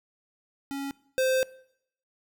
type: tone pair in turn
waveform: square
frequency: 277.2 / 520.4 Hz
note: C#4 / C5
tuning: 0 / -9 cents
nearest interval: major seventh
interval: 1091 cents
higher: second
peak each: -32 / -23 dBFS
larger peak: second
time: 0.71-0.91 / 1.18-1.43 s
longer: second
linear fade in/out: 0 ms
effects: noise-tail reverb RT60 0.7 s tail -21 dB re dry